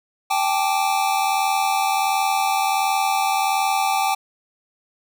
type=chord; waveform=square; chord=G suspended second; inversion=none; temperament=equal with one note detuned; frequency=784 / 865.4 / 1174.7 Hz; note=G5 / A5 / D6; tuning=0 / -29 / 0 cents; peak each=-21 / -24 / -27 dBFS; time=0.3-4.15 s; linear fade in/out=10 ms; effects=none